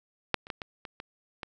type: clicks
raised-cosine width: 0.3 ms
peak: -7 / -29 / -17 / -20 / -24 / -23 / -20 dBFS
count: 7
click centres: 0.343 / 0.469 / 0.502 / 0.618 / 0.852 / 1.001 / 1.432 s
effects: none